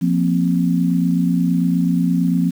sine chord, F suspended fourth, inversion none, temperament equal, 174.61 / 233.1 / 261.6 Hz, F3 / Bb3 / C4, 0 / 0 / 0 cents, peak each -16 / -22 / -19 dBFS, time 0.01-2.51 s, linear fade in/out 20 ms, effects 7-bit

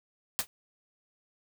white noise with exponential decay, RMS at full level -24 dBFS, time 0.39-0.47 s, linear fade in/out 0 ms, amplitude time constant 17 ms, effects none

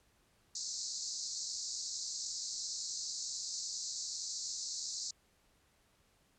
white band-pass noise, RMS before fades -41 dBFS, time 0.55-5.11 s, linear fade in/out 5 ms, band 4100 to 7500 Hz, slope 96 dB/octave, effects pink hiss -71 dBFS RMS until 6.38 s + low-pass 12000 Hz 12 dB/octave

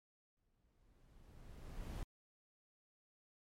brown noise with exponential growth, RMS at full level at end -42 dBFS, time 0.37-2.03 s, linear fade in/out 1 ms, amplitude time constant 360 ms, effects MP3 64 kbps

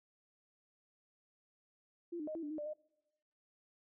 sine tone with pitch steps, 343.1 / 302.1 / 620 / 330.7 / 294.4 / 310.6 / 594 / 611 Hz, F4 / D4 / D#5 / E4 / D4 / D#4 / D5 / D#5, -31 / +49 / -6 / +6 / +4 / -3 / +20 / -32 cents, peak -39 dBFS, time 2.12-2.736 s, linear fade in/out 10 ms, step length 77 ms, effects noise-tail reverb RT60 1.0 s tail -26 dB re dry

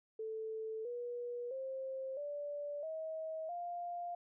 sine tone with pitch steps, 440.5 / 483.2 / 529.9 / 581.2 / 637.5 / 699.3 Hz, A4 / B4 / C5 / D5 / D#5 / F5, +2 / -38 / +22 / -18 / +42 / +2 cents, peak -39 dBFS, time 0.19-4.15 s, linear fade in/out 5 ms, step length 660 ms, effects none

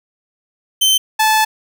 sawtooth tone pair in turn, 3093 / 870 Hz, G7 / A5, -24 / -20 cents, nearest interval octave + minor seventh, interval 2196 cents, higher first, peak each -7 dBFS, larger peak neither, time 0.81-0.98 / 1.19-1.45 s, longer second, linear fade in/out 10 ms, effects none

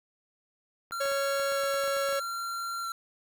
clicks, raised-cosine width 0.5 ms, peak -30 dBFS, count 12, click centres 0.91 / 1.056 / 1.117 / 1.398 / 1.521 / 1.636 / 1.742 / 1.838 / 1.878 / 1.967 / 2.089 / 2.127 s
square tone with vibrato, 1363 Hz, F6, 43 cents flat, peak -33 dBFS, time 0.92-2.92 s, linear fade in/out 2 ms, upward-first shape square, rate 0.78 Hz, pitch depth 12 cents each way
45% pulse tone, 554.4 Hz, C#5, in tune, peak -28 dBFS, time 1-2.2 s, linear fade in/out 10 ms
effects 9-bit

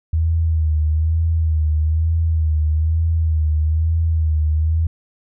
sine tone with vibrato, 79.4 Hz, D#2, 36 cents sharp, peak -14 dBFS, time 0.13-4.87 s, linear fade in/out 5 ms, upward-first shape sine, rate 1.1 Hz, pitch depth 55 cents each way, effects none

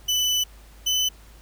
30% pulse tone pair in turn, 2992 / 3015 Hz, F#7 / F#7, +19 / +32 cents, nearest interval unison, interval 13 cents, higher second, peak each -17 dBFS, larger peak neither, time 0.08-0.44 / 0.86-1.09 s, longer first, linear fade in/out 10 ms, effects added 52 Hz sine -46 dBFS peak until 1.41 s + pink hiss -53 dBFS RMS until 1.41 s

